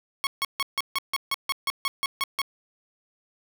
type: tone bursts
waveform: 15% pulse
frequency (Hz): 1100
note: C#6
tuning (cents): -14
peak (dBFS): -17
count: 13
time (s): 0.24-2.417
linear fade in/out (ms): 0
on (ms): 29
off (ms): 150
effects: none